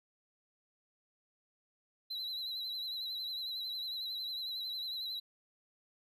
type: tone with vibrato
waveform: triangle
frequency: 3980 Hz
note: B7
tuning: 13 cents sharp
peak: -36 dBFS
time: 2.1-5.2 s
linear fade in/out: 10 ms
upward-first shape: sine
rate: 11 Hz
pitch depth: 56 cents each way
effects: none